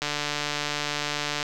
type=click train; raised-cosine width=0.2 ms; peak=-10 dBFS; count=208; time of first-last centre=0.02-1.428 s; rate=147 Hz; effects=none